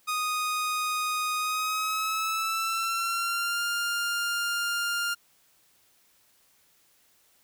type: tone with pitch glide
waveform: sawtooth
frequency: 1242 to 1402.2 Hz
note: D#6 to F6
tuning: -3 to +7 cents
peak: -23 dBFS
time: 0.07-5.15 s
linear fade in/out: 20 ms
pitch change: +210 cents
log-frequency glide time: 1.38-3.62 s
effects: white hiss -64 dBFS RMS until 7.43 s